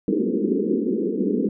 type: band-pass noise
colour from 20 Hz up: pink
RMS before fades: -22 dBFS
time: 0.08-1.49 s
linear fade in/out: 2 ms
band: 190 to 470 Hz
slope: 96 dB/octave
effects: none